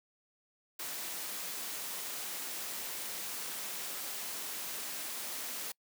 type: noise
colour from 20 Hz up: white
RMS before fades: -40 dBFS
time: 0.79-5.72 s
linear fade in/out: 5 ms
effects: noise-tail reverb RT60 0.1 s tail -26 dB re dry + high-pass 200 Hz 12 dB/octave